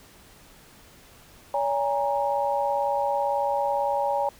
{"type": "tone cluster", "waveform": "sine", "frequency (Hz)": [568, 819, 937], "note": ["C#5", "G#5", "A#5"], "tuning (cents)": [42, -24, 9], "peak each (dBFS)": [-26, -26, -28], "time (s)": [1.54, 4.29], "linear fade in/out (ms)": 2, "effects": ["pink hiss -52 dBFS RMS until 4.39 s"]}